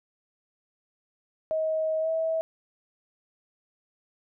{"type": "tone with pitch glide", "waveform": "sine", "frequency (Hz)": [633, 647], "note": ["D#5", "E5"], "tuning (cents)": [30, -32], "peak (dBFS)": -24, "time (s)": [1.51, 2.41], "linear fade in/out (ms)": 0, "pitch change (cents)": 38, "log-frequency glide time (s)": [2, 2.09], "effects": []}